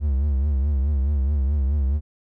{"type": "tone with vibrato", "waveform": "triangle", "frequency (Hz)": 70, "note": "C#2", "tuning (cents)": 18, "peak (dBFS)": -16, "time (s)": [0, 2.01], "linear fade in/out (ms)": 50, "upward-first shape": "triangle", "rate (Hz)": 4.7, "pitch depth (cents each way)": 140, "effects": []}